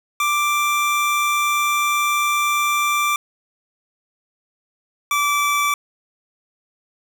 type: tone pair in turn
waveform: 25% pulse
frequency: 1177 / 1161.5 Hz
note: D6 / D6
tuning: +3 / -20 cents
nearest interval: unison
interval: 23 cents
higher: first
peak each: -13 / -13 dBFS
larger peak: neither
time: 0.2-3.16 / 5.11-5.74 s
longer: first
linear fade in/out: 2 ms
effects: none